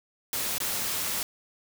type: noise with dropouts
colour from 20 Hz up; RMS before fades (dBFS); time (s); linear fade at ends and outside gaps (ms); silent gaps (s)
white; -30; 0.33-1.23; 1; 0.582-0.602
effects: none